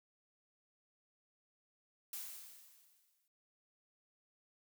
blue noise with exponential decay, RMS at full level -43 dBFS, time 2.13-3.28 s, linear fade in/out 2 ms, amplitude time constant 250 ms, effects noise-tail reverb RT60 0.1 s tail -21 dB re dry

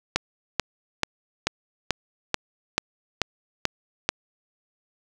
click train, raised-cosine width 0.2 ms, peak -3 dBFS, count 10, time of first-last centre 0.16-4.09 s, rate 2.29 Hz, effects none

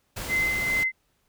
pink noise, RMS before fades -34 dBFS, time 0.16-0.84 s, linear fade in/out 10 ms
sine tone with tremolo, 2061 Hz, C7, 27 cents flat, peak -21 dBFS, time 0.28-0.92 s, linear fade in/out 50 ms, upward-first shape sine, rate 2.4 Hz, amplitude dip 40%
effects pink hiss -70 dBFS RMS until 1.28 s

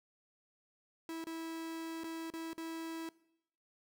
45% pulse tone with dropouts, 326.7 Hz, E4, 15 cents flat, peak -40 dBFS, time 1.09-3.09 s, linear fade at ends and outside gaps 1 ms, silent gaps 1.241-1.269 / 2.036-2.042 / 2.302-2.337 / 2.532-2.579 s, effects noise-tail reverb RT60 0.8 s tail -21 dB re dry

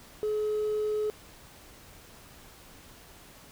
triangle tone with hard clipping, 425.5 Hz, G#4, 42 cents sharp, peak -26 dBFS, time 0.23-1.1 s, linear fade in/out 0 ms, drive 2 dB, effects pink hiss -52 dBFS RMS until 3.51 s

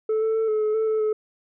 sine tone with pitch steps, 436.6 / 442.4 / 444.9 / 430.7 / 428.2 / 440.9 / 436.3 / 429.8 Hz, A4 / A4 / A4 / A4 / A4 / A4 / A4 / A4, -13 / +9 / +19 / -37 / -47 / +4 / -15 / -41 cents, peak -17 dBFS, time 0.09-1.13 s, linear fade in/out 5 ms, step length 130 ms, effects tanh soft clip ceiling -19 dBFS

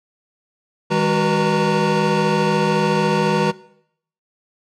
square tone cluster, 158.3 / 202.2 / 374.5 / 488.8 / 920 Hz, D#3 / G#3 / F#4 / B4 / A#5, +30 / -46 / +21 / -18 / -23 cents, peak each -23 dBFS, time 0.9-3.52 s, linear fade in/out 20 ms, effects noise-tail reverb RT60 0.7 s tail -20 dB re dry + low-pass 5000 Hz 12 dB/octave

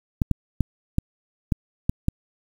clicks, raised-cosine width 5 ms, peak -7 dBFS, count 7, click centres 0.218 / 0.313 / 0.607 / 0.984 / 1.522 / 1.895 / 2.084 s, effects 7-bit

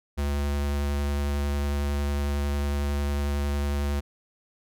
square tone with vibrato, 71.6 Hz, D2, 43 cents flat, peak -25 dBFS, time 0.17-4.01 s, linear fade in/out 20 ms, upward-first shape sine, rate 11 Hz, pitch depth 11 cents each way, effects none

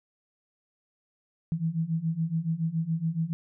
sine beating tone pair, 159.3 / 166.4 Hz, D#3 / E3, +41 / +17 cents, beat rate 7.1 Hz, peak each -30 / -28 dBFS, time 1.52-3.33 s, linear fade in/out 0 ms, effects none

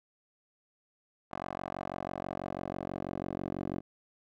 10% pulse tone with band-pass filter sweep, 46.11 Hz, F#1, 5 cents flat, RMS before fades -38 dBFS, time 1.31-3.81 s, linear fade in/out 20 ms, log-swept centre 880 to 370 Hz, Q 1.5, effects none

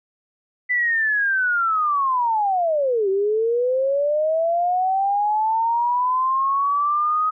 sine linear two-way sweep, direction down then up, 2000 to 379.7 to 1263 Hz, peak -17 dBFS, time 0.69-7.31 s, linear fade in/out 20 ms, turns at 3.09 s, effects none

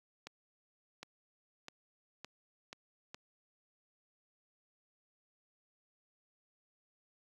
accelerating click train, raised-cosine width 0.2 ms, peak -28 dBFS, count 6, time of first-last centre 0.27-3.145 s, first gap 760 ms, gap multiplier 0.86, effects high-pass 100 Hz 12 dB/octave + 11-bit

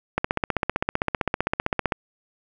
click train, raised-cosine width 0.5 ms, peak -6 dBFS, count 28, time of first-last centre 0.18-1.922 s, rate 15.5 Hz, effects none

